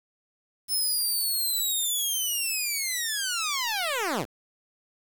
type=linear sweep; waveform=10% pulse; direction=down; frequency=5274 to 84 Hz; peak=-18 dBFS; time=0.68-4.26 s; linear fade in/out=50 ms; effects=8-bit